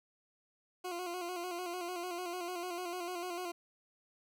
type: tone with vibrato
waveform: 20% pulse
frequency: 354.7 Hz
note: F4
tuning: 27 cents sharp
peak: -33 dBFS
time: 0.84-3.52 s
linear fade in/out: 10 ms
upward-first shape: square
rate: 6.7 Hz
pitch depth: 47 cents each way
effects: none